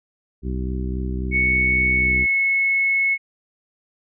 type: harmonic tone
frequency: 63.7 Hz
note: C2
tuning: 46 cents flat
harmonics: 1 / 2 / 3 / 4 / 5 / 6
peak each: -24 / -32 / -30 / -35 / -35 / -35 dBFS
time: 0.42-2.27 s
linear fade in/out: 50 ms
type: tone with pitch glide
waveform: sine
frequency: 2217 to 2192 Hz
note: C#7 to C#7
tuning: 0 to -20 cents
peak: -16 dBFS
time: 1.31-3.18 s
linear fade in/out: 50 ms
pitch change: -20 cents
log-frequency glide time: 1.96-2.21 s
effects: none